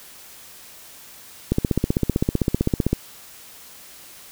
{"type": "click train", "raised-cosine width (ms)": 3, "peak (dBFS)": -5, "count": 23, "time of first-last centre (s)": [1.52, 2.93], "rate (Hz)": 15.6, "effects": ["white hiss -44 dBFS RMS until 4.31 s"]}